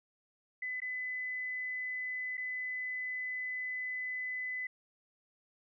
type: tone with dropouts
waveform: sine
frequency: 2009 Hz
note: B6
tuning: 29 cents sharp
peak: -35 dBFS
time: 0.62-4.67 s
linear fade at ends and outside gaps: 5 ms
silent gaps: 0.803-0.818 / 2.371-2.377 s
effects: none